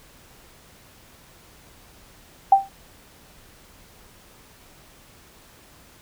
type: tone with exponential decay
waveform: sine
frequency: 783 Hz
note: G5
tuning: 2 cents flat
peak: -6 dBFS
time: 2.52-2.69 s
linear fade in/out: 5 ms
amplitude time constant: 35 ms
effects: pink hiss -51 dBFS RMS until 6.01 s